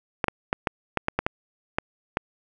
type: clicks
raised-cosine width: 0.5 ms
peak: -7 dBFS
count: 10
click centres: 0.242 / 0.283 / 0.529 / 0.672 / 0.973 / 1.084 / 1.19 / 1.265 / 1.785 / 2.171 s
effects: none